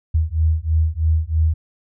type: beating tone pair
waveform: sine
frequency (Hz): 78.2 / 81.3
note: D#2 / E2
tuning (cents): +9 / -23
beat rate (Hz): 3.1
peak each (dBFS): -18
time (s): 0.14-1.54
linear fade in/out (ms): 10
effects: none